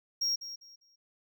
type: tone with echo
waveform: triangle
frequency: 5588 Hz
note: F8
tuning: in tune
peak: -26 dBFS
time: 0.21-0.36 s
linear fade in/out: 10 ms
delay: 200 ms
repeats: 3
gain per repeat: -12 dB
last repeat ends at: 0.96 s
effects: none